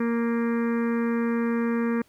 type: harmonic tone with a mistuned harmonic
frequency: 233.1 Hz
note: A#3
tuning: in tune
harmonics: 1 / 2 / 4 / 5 / 6 / 7 / 8 / 9 / 10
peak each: -23 / -29 / -40 / -38 / -43 / -40 / -42 / -46 / -47 dBFS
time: 0-2.02 s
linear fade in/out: 5 ms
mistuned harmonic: 10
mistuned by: +32 cents
effects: pink hiss -62 dBFS RMS until 2.08 s